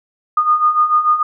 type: beating tone pair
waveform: sine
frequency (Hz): 1221 / 1227.8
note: D#6 / D#6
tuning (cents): -33 / -23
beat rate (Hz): 6.8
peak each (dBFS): -17 / -12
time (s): 0.37-1.23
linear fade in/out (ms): 5
effects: none